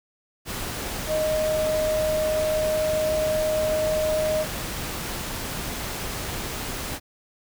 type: tone in noise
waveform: sine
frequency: 621 Hz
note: D#5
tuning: 3 cents flat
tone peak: -21 dBFS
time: 1.07-4.46 s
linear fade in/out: 50 ms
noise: pink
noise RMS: -31 dBFS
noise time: 0.45-7 s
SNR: +7 dB
effects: none